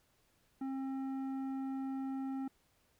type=tone with tanh clipping; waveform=sine; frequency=267.6 Hz; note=C4; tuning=39 cents sharp; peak=-38 dBFS; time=0.61-2.48 s; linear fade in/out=5 ms; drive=10 dB; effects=pink hiss -73 dBFS RMS until 2.99 s